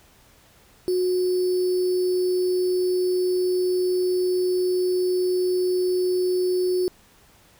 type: tone with sample-and-hold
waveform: sine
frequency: 364.6 Hz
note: F#4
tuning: 25 cents flat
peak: -19 dBFS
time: 0.88-6.88 s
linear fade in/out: 0 ms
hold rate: 4900 Hz
effects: pink hiss -55 dBFS RMS until 7.59 s